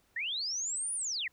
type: linear two-way sweep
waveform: sine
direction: up then down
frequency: 1760 to 9810 to 1760 Hz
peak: -32 dBFS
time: 0.16-1.28 s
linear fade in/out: 5 ms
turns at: 0.94 s
effects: pink hiss -70 dBFS RMS until 1.32 s